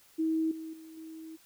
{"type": "tone with level steps", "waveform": "sine", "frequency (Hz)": 320.5, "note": "E4", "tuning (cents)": -49, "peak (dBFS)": [-26, -38, -46, -42], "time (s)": [0.18, 1.37], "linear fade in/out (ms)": 20, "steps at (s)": [0.51, 0.73, 0.97], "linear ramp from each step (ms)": 5, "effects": ["white hiss -61 dBFS RMS until 1.45 s"]}